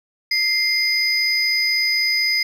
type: tone pair together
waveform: triangle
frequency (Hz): 2093 / 4978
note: C7 / D#8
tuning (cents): 0 / 0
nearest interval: octave + minor third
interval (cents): 1500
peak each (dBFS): -18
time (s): 0.31-2.43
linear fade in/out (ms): 5
effects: none